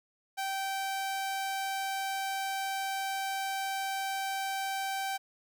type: tone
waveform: sawtooth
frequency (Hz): 777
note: G5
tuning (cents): -16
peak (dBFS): -28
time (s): 0.37-5.18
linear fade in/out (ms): 20
effects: none